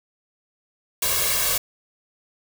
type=noise with comb filter; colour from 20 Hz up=white; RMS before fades=-22 dBFS; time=1.02-1.58 s; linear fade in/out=5 ms; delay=1.8 ms; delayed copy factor=+0.95; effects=none